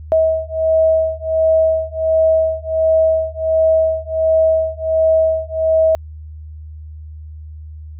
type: beating tone pair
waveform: sine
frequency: 640 / 641.4 Hz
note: D#5 / E5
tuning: +49 / -48 cents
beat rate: 1.4 Hz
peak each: -15 dBFS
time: 0.12-5.95 s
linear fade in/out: 0 ms
effects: added 77 Hz sine -30 dBFS peak until 7.99 s